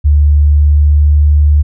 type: tone with pitch glide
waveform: sine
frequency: 73.42 to 74.02 Hz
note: D2 to D2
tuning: 0 to +14 cents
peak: -4 dBFS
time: 0.04-1.63 s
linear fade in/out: 20 ms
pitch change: +14 cents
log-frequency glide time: 0.38-1.16 s
effects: none